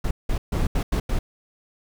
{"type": "noise bursts at uneven times", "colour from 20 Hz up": "brown", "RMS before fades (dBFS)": -22, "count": 6, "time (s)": [[0.04, 0.11], [0.29, 0.38], [0.52, 0.67], [0.75, 0.83], [0.92, 1], [1.09, 1.19]], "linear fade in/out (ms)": 5, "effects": []}